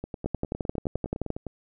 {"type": "two click trains", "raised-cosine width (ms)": 2, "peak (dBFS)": [-14, -20], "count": [13, 15], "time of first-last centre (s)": [[0.26, 1.303], [0.04, 1.467]], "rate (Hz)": [11.5, 9.81], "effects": []}